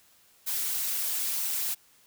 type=noise with flanger; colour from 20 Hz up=blue; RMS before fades=-30 dBFS; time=0.46-1.75 s; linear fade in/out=20 ms; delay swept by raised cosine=1.6 to 6 ms; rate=3.9 Hz; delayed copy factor=-0.7; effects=white hiss -61 dBFS RMS until 2.06 s